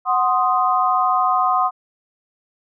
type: chord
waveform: sine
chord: C diminished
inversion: second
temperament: equal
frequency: 740 / 1046.5 / 1244.5 Hz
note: Gb5 / C6 / Eb6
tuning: 0 / 0 / 0 cents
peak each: -19 dBFS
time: 0.05-1.71 s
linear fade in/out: 50 ms
effects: none